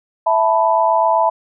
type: chord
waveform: sine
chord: E suspended fourth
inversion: none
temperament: equal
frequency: 659.3 / 880 / 987.8 Hz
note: E5 / A5 / B5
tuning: 0 / 0 / 0 cents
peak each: -16 dBFS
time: 0.26-1.3 s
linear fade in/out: 10 ms
effects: none